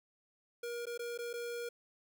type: tone with dropouts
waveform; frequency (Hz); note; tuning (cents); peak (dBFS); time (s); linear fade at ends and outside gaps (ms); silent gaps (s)
square; 475; A#4; +33; -39; 0.63-1.69; 5; 0.856-0.867 / 0.977-0.992 / 1.177-1.187 / 1.331-1.337
effects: none